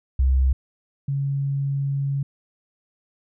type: tone pair in turn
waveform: sine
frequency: 65.6 / 139 Hz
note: C2 / C#3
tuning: +5 / +5 cents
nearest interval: octave + minor second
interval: 1300 cents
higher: second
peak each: -15 / -21 dBFS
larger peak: first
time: 0.19-0.53 / 1.08-2.23 s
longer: second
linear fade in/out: 5 ms
effects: none